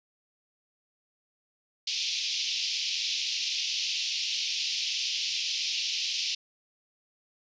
white band-pass noise, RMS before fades -31 dBFS, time 1.87-6.35 s, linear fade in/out 5 ms, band 2500 to 5700 Hz, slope 48 dB/octave, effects resampled to 16000 Hz

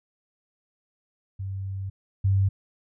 sine tone pair in turn, 96.7 / 97.32 Hz, G2 / G2, -23 / -12 cents, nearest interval unison, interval 11 cents, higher second, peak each -29 / -18 dBFS, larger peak second, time 1.39-1.9 / 2.24-2.49 s, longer first, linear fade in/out 10 ms, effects none

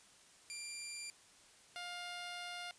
10% pulse tone pair in turn, 2375 / 706.1 Hz, D7 / F5, +19 / +19 cents, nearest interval octave + major sixth, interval 2100 cents, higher first, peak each -34 / -35 dBFS, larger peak first, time 0.5-1.1 / 1.76-2.71 s, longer second, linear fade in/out 0 ms, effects white hiss -63 dBFS RMS until 2.78 s + resampled to 22050 Hz

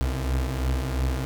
35% pulse beating tone pair, 64.4 / 67.3 Hz, C2 / C2, -27 / +49 cents, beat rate 2.9 Hz, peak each -23 / -28 dBFS, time 0.01-1.25 s, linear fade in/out 0 ms, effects none

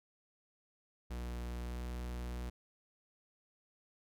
45% pulse tone with pitch glide, 60.2 to 60.69 Hz, B1 to B1, -44 to -30 cents, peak -39 dBFS, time 1.1-2.5 s, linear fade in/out 10 ms, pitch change +14 cents, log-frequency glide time 1.56-1.8 s, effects none

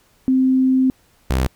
sine / sawtooth tone pair in turn, 260.5 / 64.75 Hz, C4 / C2, -7 / -17 cents, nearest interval 2 octaves, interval 2410 cents, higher first, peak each -12 dBFS, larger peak neither, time 0.28-0.9 / 1.3-1.47 s, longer first, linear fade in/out 0 ms, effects pink hiss -57 dBFS RMS until 1.55 s

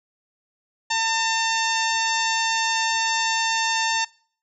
harmonic tone, 901 Hz, A5, 41 cents sharp, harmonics 1 / 2 / 3 / 4 / 5 / 6 / 7 / 8, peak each -24 / -27 / -29 / -30 / -31 / -32 / -32 / -33 dBFS, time 0.9-4.05 s, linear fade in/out 10 ms, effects noise-tail reverb RT60 0.5 s tail -24 dB re dry

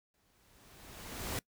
pink noise with exponential growth, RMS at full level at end -36 dBFS, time 0.14-1.39 s, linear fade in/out 1 ms, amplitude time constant 270 ms, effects noise-tail reverb RT60 0.1 s tail -23 dB re dry

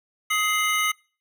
square tone cluster, 1258 / 2090 / 2955 Hz, D#6 / C7 / F#7, +19 / -2 / -3 cents, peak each -26 / -24 / -29 dBFS, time 0.3-0.92 s, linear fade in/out 10 ms, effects noise-tail reverb RT60 0.4 s tail -26 dB re dry

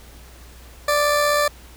20% pulse tone with amplitude modulation, 587.3 Hz, D5, in tune, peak -10 dBFS, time 0.88-1.48 s, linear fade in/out 5 ms, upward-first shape sine, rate 75.8 Hz, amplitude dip 30%, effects added 60 Hz sine -43 dBFS peak until 1.76 s + pink hiss -47 dBFS RMS until 1.76 s

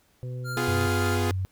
harmonic tone, 125.7 Hz, B2, 31 cents sharp, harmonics 1 / 2 / 3 / 4, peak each -31 / -49 / -46 / -44 dBFS, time 0.23-0.87 s, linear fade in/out 0 ms
square tone with tremolo, 1396.9 Hz, F6, in tune, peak -32 dBFS, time 0.44-1.19 s, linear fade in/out 50 ms, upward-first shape triangle, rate 16 Hz, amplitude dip 25%
sawtooth chord, F diminished, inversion second, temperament equal with one note detuned, 250 / 349.2 / 415.3 Hz, Cb4 / F4 / Ab4, +21 / 0 / 0 cents, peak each -26 dBFS, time 0.57-1.31 s, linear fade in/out 0 ms
sine tone with vibrato, 93.9 Hz, F#2, 26 cents sharp, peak -25 dBFS, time 0.68-1.45 s, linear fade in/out 0 ms, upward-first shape square, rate 14 Hz, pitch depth 11 cents each way
effects pink hiss -64 dBFS RMS until 1.51 s

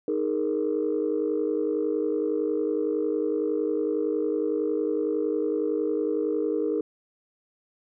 sine chord, D# suspended fourth, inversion none, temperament equal, 311.1 / 415.3 / 466.2 Hz, D#4 / G#4 / A#4, 0 / 0 / 0 cents, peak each -27 dBFS, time 0.08-6.81 s, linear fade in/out 2 ms, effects tanh soft clip ceiling -16 dBFS

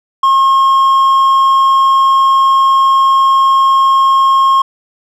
sine tone with hard clipping, 1077 Hz, C6, 50 cents sharp, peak -7 dBFS, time 0.23-4.62 s, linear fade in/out 5 ms, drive 3 dB, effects none

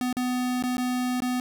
square tone with dropouts, 250 Hz, B3, 21 cents sharp, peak -25 dBFS, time 0.01-1.4 s, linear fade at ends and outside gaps 1 ms, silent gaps 0.128-0.168 / 0.625-0.637 / 0.77-0.78 / 1.204-1.221 s, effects none

